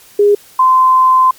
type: tone pair in turn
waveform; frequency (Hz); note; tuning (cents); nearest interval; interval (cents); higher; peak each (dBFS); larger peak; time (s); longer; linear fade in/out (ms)
sine; 410 / 1033.1; G#4 / C6; -22 / -22; octave + major third; 1600; second; -5; neither; 0.19-0.35 / 0.59-1.31; second; 5
effects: white hiss -42 dBFS RMS until 1.38 s + MP3 96 kbps